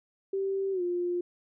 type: tone with pitch glide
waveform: sine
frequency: 389 to 352.6 Hz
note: G4 to F4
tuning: -13 to +17 cents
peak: -27 dBFS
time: 0.33-1.21 s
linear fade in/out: 5 ms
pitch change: -170 cents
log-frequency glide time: 0.72-0.82 s
effects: none